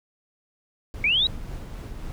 brown noise with tremolo, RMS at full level -34 dBFS, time 0.94-2.12 s, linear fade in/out 0 ms, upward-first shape sine, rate 3.7 Hz, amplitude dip 25%
sine linear sweep, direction up, 2200 to 3949 Hz, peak -18 dBFS, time 1.04-1.27 s, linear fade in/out 2 ms
effects none

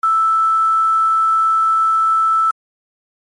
sine tone with quantisation, 1318.5 Hz, E6, in tune, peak -11 dBFS, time 0.03-2.51 s, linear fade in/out 5 ms, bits 6, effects MP3 48 kbps

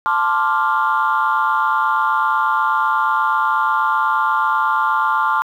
sine chord, D minor seventh, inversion second, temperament equal, 880 / 1046.5 / 1174.7 / 1396.9 Hz, A5 / C6 / D6 / F6, 0 / 0 / 0 / 0 cents, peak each -19 dBFS, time 0.06-5.42 s, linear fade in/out 0 ms, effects tanh soft clip ceiling -7 dBFS + 8-bit

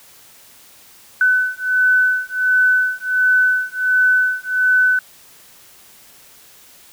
sine beating tone pair, 1505 / 1506.4 Hz, F#6 / F#6, +29 / +31 cents, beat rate 1.4 Hz, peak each -16 dBFS, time 1.21-4.99 s, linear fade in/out 2 ms, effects white hiss -46 dBFS RMS until 6.92 s

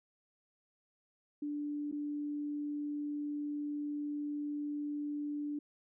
sine tone with dropouts, 293.3 Hz, D4, 2 cents flat, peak -35 dBFS, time 1.42-5.59 s, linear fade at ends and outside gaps 5 ms, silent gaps 1.915-1.924 s, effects none

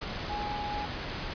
sine tone in noise, 830.6 Hz, G#5, in tune, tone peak -33 dBFS, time 0.29-0.86 s, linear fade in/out 10 ms, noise pink, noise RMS -36 dBFS, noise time 0.01-1.34 s, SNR 0 dB, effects resampled to 11025 Hz

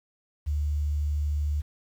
sine tone with quantisation, 73.9 Hz, D2, 11 cents sharp, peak -24 dBFS, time 0.46-1.62 s, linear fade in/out 20 ms, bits 9, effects none

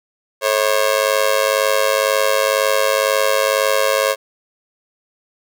sawtooth tone with amplitude modulation, 541 Hz, C#5, 42 cents flat, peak -6 dBFS, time 0.41-4.16 s, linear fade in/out 50 ms, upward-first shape sine, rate 102 Hz, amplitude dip 95%, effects none

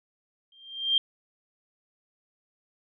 sine tone with exponential growth, 3181 Hz, G7, 25 cents sharp, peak -17 dBFS, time 0.52-0.98 s, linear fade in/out 2 ms, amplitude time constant 100 ms, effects none

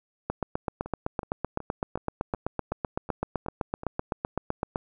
two click trains, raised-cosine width 1 ms, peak -13 / -24 dBFS, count 36 / 9, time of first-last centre 0.3-4.759 / 0.86-3.834 s, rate 7.85 / 2.69 Hz, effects none

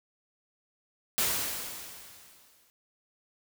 white noise with exponential decay, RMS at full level -26 dBFS, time 1.18-2.7 s, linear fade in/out 0 ms, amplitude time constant 330 ms, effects none

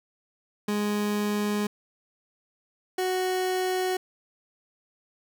30% pulse tone pair in turn, 207.7 / 370.1 Hz, G#3 / F#4, 0 / 0 cents, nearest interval minor seventh, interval 1000 cents, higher second, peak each -22 / -22 dBFS, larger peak neither, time 0.68-1.67 / 2.98-3.97 s, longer neither, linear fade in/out 5 ms, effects none

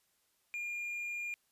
triangle tone, 2411 Hz, D7, 45 cents sharp, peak -35 dBFS, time 0.54-1.34 s, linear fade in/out 0 ms, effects white hiss -75 dBFS RMS until 1.51 s + resampled to 32000 Hz

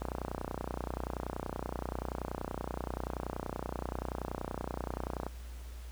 click train, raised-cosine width 1 ms, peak -21 dBFS, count 161, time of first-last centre 0.02-5.266 s, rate 30.5 Hz, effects added 60 Hz sine -42 dBFS peak until 5.91 s + pink hiss -56 dBFS RMS until 5.91 s

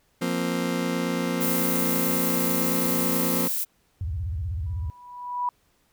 30% pulse chord, F suspended fourth, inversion none, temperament just, 174.61 / 232.8 / 261.9 Hz, F3 / Bb3 / C4, 0 / -2 / +2 cents, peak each -26 / -27 / -26 dBFS, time 0.21-3.48 s, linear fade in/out 10 ms
violet noise, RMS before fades -27 dBFS, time 1.4-3.65 s, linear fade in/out 20 ms
sine tone with vibrato, 81.9 Hz, E2, 11 cents flat, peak -26 dBFS, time 4.01-4.9 s, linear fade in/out 0 ms, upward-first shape square, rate 16 Hz, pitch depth 270 cents each way
sine tone with exponential growth, 981 Hz, B5, 12 cents flat, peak -21 dBFS, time 4.66-5.49 s, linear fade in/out 2 ms, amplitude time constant 180 ms
effects pink hiss -66 dBFS RMS until 5.92 s

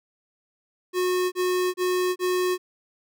square tone bursts, 364 Hz, F#4, 28 cents flat, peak -22 dBFS, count 4, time 0.93-2.58 s, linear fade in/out 50 ms, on 390 ms, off 30 ms, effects none

